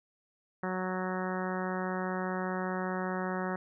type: harmonic tone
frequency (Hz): 185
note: F#3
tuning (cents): 0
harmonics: 1 / 2 / 3 / 4 / 5 / 6 / 7 / 8 / 9 / 10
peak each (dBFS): -35 / -38 / -40 / -41 / -42 / -43 / -43 / -44 / -45 / -45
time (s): 0.63-3.56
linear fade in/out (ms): 2
effects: none